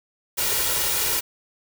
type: noise with comb filter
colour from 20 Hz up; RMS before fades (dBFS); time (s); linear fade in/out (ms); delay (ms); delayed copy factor
white; -23; 0.37-1.21; 20; 2.1; +0.6
effects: none